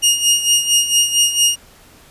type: tone with tremolo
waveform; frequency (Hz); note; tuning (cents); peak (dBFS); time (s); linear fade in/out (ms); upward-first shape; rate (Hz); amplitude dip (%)
20% pulse; 2851; F7; +35; -5; 0.02-1.56; 20; sine; 4.4; 70
effects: pink hiss -46 dBFS RMS until 2.1 s + resampled to 32000 Hz